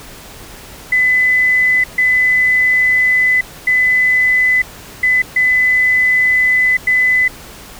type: tone bursts at uneven times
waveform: sine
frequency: 2008 Hz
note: B6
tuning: 28 cents sharp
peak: -9 dBFS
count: 6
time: 0.92-1.84 / 1.98-3.41 / 3.67-4.62 / 5.03-5.22 / 5.36-6.77 / 6.87-7.28 s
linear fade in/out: 5 ms
effects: pink hiss -35 dBFS RMS until 7.79 s